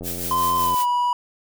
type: click train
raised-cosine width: 2 ms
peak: -21 dBFS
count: 65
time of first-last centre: 0.01-0.743 s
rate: 87.3 Hz
type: noise with tremolo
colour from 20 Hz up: blue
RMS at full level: -27 dBFS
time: 0.03-0.86 s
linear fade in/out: 50 ms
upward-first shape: triangle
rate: 5.4 Hz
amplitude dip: 55%
type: tone with pitch glide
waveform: triangle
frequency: 1033 to 975.6 Hz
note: C6 to B5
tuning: -22 to -21 cents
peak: -16 dBFS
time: 0.31-1.13 s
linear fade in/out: 2 ms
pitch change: -99 cents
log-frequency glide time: 0.57-0.86 s
effects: none